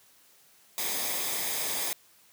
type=noise with comb filter; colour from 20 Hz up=white; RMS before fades=-31 dBFS; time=0.78-1.93 s; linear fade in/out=0 ms; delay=0.7 ms; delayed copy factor=-0.55; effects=white hiss -60 dBFS RMS until 2.32 s + high-pass 80 Hz 12 dB/octave